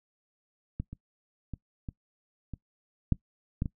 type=clicks; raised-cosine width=5 ms; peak=-20 / -28 / -24 / -24 / -25 / -11 / -16 / -21 dBFS; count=8; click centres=0.8 / 0.93 / 1.537 / 1.888 / 2.537 / 3.123 / 3.621 / 3.658 s; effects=noise-tail reverb RT60 0.1 s tail -21 dB re dry